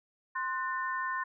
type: chord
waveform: sine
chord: F# diminished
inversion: second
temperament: equal with one note detuned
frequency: 1046.5 / 1480 / 1797 Hz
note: C6 / F#6 / A6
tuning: 0 / 0 / +36 cents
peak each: -33 / -39 / -36 dBFS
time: 0.35-1.24 s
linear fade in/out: 10 ms
effects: none